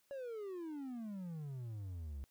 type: exponential sweep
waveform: triangle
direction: down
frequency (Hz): 567 to 65.41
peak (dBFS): -40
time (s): 0.11-2.24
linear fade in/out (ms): 0
effects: white hiss -75 dBFS RMS until 2.3 s